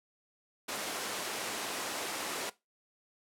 pink high-pass noise, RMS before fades -37 dBFS, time 0.68-2.5 s, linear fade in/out 10 ms, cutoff 370 Hz, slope 12 dB/octave, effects noise-tail reverb RT60 0.2 s tail -18 dB re dry + low-pass 12000 Hz 12 dB/octave

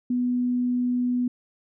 sine tone, 246.9 Hz, B3, in tune, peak -21 dBFS, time 0.1-1.28 s, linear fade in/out 5 ms, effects none

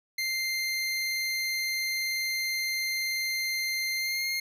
25% pulse tone with pitch glide, 2093 to 2127 Hz, C7 to C7, 0 to +28 cents, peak -24 dBFS, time 0.18-4.4 s, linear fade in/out 5 ms, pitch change +28 cents, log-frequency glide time 3.97-4.26 s, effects none

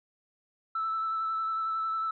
sine tone with vibrato, 1318.5 Hz, E6, in tune, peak -27 dBFS, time 0.75-2.11 s, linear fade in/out 5 ms, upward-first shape sine, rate 11 Hz, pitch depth 16 cents each way, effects tanh soft clip ceiling -24 dBFS

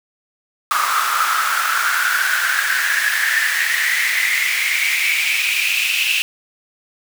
pink noise with high-pass filter sweep, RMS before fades -18 dBFS, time 0.71-6.22 s, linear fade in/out 0 ms, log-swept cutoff 1200 to 2700 Hz, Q 8.6, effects none

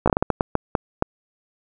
slowing click train, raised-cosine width 1 ms, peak -3 dBFS, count 11, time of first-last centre 0.06-1.024 s, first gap 16 ms, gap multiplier 1.37, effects none

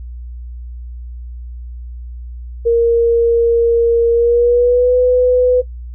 sine tone with pitch glide, 466.2 to 499.7 Hz, A#4 to B4, 0 to +20 cents, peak -8 dBFS, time 2.65-5.62 s, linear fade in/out 20 ms, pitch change +120 cents, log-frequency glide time 4.11-4.96 s, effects noise-tail reverb RT60 0.1 s tail -18 dB re dry + added 60 Hz sine -26 dBFS peak until 5.94 s

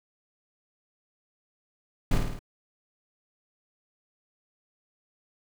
brown noise with echo, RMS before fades -22 dBFS, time 2.11-2.18 s, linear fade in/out 5 ms, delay 53 ms, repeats 4, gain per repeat -4 dB, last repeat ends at 2.392 s, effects none

